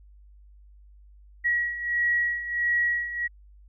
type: beating tone pair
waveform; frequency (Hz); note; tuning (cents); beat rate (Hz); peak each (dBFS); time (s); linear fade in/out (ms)
sine; 1913 / 1914.5; A#6 / A#6; +44 / +46; 1.5; -29 / -24; 1.44-3.28; 20
effects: added 50 Hz sine -49 dBFS peak until 3.68 s